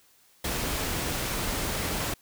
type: noise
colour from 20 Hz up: pink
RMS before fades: -30 dBFS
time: 0.44-2.14 s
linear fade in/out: 5 ms
effects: white hiss -61 dBFS RMS until 2.21 s